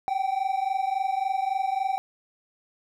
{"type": "tone pair together", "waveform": "triangle", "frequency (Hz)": [760.4, 784], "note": ["F#5", "G5"], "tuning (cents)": [47, 0], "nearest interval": "minor second", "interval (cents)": 53, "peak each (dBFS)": -25, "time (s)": [0.08, 1.98], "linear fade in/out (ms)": 0, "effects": []}